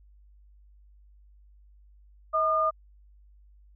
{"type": "tone pair together", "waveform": "sine", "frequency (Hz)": [636.6, 1215], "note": ["D#5", "D#6"], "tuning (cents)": [39, -42], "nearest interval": "major seventh", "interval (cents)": 1119, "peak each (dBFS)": [-27, -23], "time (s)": [2.33, 2.71], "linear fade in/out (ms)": 20, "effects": ["added 50 Hz sine -53 dBFS peak until 3.75 s"]}